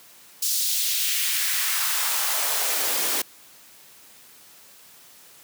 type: noise with high-pass filter sweep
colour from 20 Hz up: white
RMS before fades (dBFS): -24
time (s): 0.42-3.22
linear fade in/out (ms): 5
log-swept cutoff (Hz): 5300 to 300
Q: 1.4
effects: white hiss -50 dBFS RMS until 5.43 s + high-pass 100 Hz 12 dB/octave